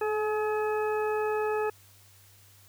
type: harmonic tone with a mistuned harmonic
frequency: 424.8 Hz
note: G#4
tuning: 39 cents sharp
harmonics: 1 / 2 / 3 / 4 / 6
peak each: -27 / -33 / -37 / -39 / -43 dBFS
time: 0.01-1.7 s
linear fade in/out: 5 ms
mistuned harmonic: 1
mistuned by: +16 cents
effects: added 98 Hz sine -58 dBFS peak until 2.68 s + white hiss -58 dBFS RMS until 2.68 s